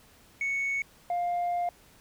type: tone pair in turn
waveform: sine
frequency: 2217 / 702.4 Hz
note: C#7 / F5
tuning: 0 / +10 cents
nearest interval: octave + minor sixth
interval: 1990 cents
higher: first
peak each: -25 / -24 dBFS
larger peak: second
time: 0.41-0.82 / 1.1-1.69 s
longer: second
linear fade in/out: 2 ms
effects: tanh soft clip ceiling -25 dBFS + pink hiss -58 dBFS RMS until 2 s